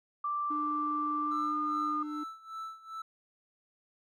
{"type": "tone with pitch glide", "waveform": "sine", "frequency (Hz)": [1174.7, 1216.1], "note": ["D6", "D#6"], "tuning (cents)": [0, -40], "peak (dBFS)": -30, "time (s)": [0.24, 2.03], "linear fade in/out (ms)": 5, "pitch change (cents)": 60, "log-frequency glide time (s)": [1.22, 1.58]}
{"type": "tone", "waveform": "triangle", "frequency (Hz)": 300, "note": "D4", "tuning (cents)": 37, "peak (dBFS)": -34, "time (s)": [0.5, 2.24], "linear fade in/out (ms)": 10}
{"type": "tone with tremolo", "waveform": "triangle", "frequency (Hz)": 1318.5, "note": "E6", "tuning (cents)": 0, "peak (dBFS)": -35, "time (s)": [1.31, 3.02], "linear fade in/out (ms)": 5, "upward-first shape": "sine", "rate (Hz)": 2.5, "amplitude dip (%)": 85}
{"effects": []}